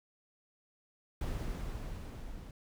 brown noise with level ramp, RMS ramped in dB -35 to -47 dBFS, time 1.21-2.51 s, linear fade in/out 2 ms, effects none

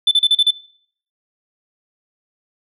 sine tone bursts, 3520 Hz, A7, in tune, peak -7 dBFS, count 6, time 0.07-0.508 s, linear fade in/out 5 ms, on 43 ms, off 36 ms, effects noise-tail reverb RT60 0.6 s tail -22 dB re dry + tanh soft clip ceiling -8 dBFS

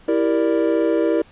triangle chord, E half-diminished seventh, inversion none, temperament equal, 329.6 / 392 / 466.2 / 587.3 Hz, E4 / G4 / Bb4 / D5, 0 / 0 / 0 / 0 cents, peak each -17 / -22 / -19 / -21 dBFS, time 0.08-1.22 s, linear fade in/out 5 ms, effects pink hiss -50 dBFS RMS until 1.31 s + resampled to 8000 Hz

